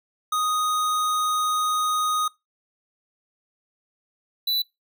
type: tone pair in turn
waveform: square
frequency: 1244.5 / 3970 Hz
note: D#6 / B7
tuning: 0 / +8 cents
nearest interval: octave + minor sixth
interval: 2008 cents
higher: second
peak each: -22 dBFS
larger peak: neither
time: 0.32-2.28 / 4.47-4.62 s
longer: first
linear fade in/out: 5 ms
effects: noise-tail reverb RT60 0.2 s tail -22 dB re dry